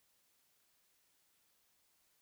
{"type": "silence", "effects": ["white hiss -75 dBFS RMS until 2.21 s"]}